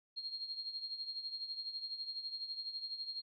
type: tone with tremolo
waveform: sine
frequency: 4237 Hz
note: C8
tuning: 21 cents sharp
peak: -37 dBFS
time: 0.16-3.22 s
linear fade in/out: 20 ms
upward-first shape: triangle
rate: 12 Hz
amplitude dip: 75%
effects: none